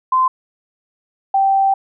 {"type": "tone pair in turn", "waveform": "sine", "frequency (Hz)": [1034, 780], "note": ["C6", "G5"], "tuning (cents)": [-21, -9], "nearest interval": "perfect fourth", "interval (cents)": 488, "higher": "first", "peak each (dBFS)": -11, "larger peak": "neither", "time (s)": [[0.12, 0.28], [1.34, 1.74]], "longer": "second", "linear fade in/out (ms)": 5, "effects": []}